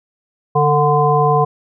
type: harmonic tone with a mistuned harmonic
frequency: 146.83 Hz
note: D3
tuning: in tune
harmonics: 1 / 3 / 5 / 7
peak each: -16 / -16 / -16 / -16 dBFS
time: 0.55-1.45 s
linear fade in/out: 10 ms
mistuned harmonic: 3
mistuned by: +31 cents
effects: none